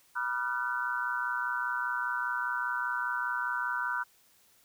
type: tone cluster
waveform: sine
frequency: 973 / 1197 / 1385 / 1510 Hz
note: B5 / D6 / F6 / F#6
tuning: -26 / +33 / -15 / +35 cents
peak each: -35 / -39 / -35 / -33 dBFS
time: 0.15-4.04 s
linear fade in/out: 20 ms
effects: white hiss -64 dBFS RMS until 4.64 s